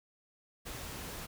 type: noise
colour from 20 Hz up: pink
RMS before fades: -43 dBFS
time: 0.65-1.27 s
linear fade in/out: 20 ms
effects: none